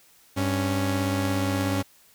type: tone pair together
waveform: sawtooth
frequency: 98 / 277.2 Hz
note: G2 / C#4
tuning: 0 / 0 cents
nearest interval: octave + tritone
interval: 1800 cents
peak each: -22 dBFS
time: 0.36-1.83 s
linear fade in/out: 20 ms
effects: white hiss -57 dBFS RMS until 2.14 s